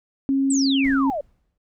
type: tone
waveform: sine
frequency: 271.7 Hz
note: C#4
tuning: 35 cents flat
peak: -17 dBFS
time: 0.29-1.1 s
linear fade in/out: 0 ms
type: exponential sweep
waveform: sine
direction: down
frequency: 8372 to 549 Hz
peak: -23 dBFS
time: 0.5-1.21 s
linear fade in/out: 5 ms
type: noise with exponential decay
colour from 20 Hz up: brown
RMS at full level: -35 dBFS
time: 0.84-1.58 s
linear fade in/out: 5 ms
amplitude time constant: 160 ms
effects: none